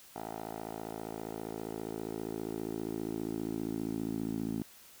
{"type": "tone with band-pass filter sweep", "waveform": "10% pulse", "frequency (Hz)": 55, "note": "A1", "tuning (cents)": 0, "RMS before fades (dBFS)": -38, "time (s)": [0.16, 4.62], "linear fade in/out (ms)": 0, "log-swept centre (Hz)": [670, 250], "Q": 2.4, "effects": ["white hiss -56 dBFS RMS until 5 s"]}